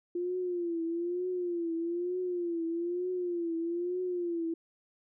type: tone with vibrato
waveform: sine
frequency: 347.4 Hz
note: F4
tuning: 9 cents flat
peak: -30 dBFS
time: 0.15-4.54 s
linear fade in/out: 5 ms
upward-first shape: triangle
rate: 1.1 Hz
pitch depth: 100 cents each way
effects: none